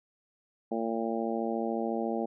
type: harmonic tone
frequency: 114 Hz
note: A#2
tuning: 38 cents flat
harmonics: 2 / 3 / 4 / 5 / 6 / 7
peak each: -33 / -35 / -36 / -37 / -38 / -38 dBFS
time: 0.71-2.26 s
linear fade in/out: 10 ms
effects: none